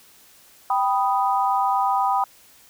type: chord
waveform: sine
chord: G augmented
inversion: none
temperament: equal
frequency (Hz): 784 / 987.8 / 1244.5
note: G5 / B5 / D#6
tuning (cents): 0 / 0 / 0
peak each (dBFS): -21 / -22 / -25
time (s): 0.7-2.24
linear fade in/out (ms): 2
effects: white hiss -52 dBFS RMS until 2.69 s